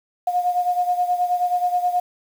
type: beating tone pair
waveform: sine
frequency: 714 / 723.4 Hz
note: F5 / F#5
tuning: +38 / -39 cents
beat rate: 9.4 Hz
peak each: -19 / -24 dBFS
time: 0.27-2 s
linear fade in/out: 5 ms
effects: 7-bit